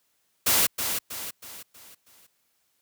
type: noise with echo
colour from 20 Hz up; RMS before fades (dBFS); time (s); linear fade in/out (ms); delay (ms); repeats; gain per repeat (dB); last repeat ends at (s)
white; -21; 0.46-0.67; 10; 320; 5; -7; 2.27
effects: white hiss -71 dBFS RMS until 2.81 s + high-pass 60 Hz 12 dB/octave